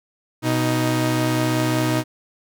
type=tone pair together; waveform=sawtooth; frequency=124.1 / 313 Hz; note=B2 / D#4; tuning=+9 / +10 cents; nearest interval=octave + major third; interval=1601 cents; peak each=-17 dBFS; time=0.42-2.04 s; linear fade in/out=50 ms; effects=none